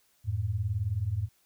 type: beating tone pair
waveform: sine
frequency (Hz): 88.3 / 107.3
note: F2 / A2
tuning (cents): +20 / -43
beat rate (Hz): 19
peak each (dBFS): -32 / -29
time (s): 0.24-1.29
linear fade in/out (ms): 50
effects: white hiss -68 dBFS RMS until 1.45 s